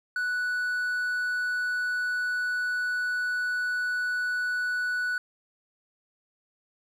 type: tone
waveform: triangle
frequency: 1480 Hz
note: F#6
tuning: in tune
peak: -24 dBFS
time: 0.16-5.18 s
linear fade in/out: 2 ms
effects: none